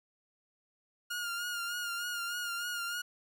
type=tone with vibrato; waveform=sawtooth; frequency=1417 Hz; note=F6; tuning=25 cents sharp; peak=-31 dBFS; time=1.1-3.02 s; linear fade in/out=10 ms; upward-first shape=sine; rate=3.3 Hz; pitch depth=38 cents each way; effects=none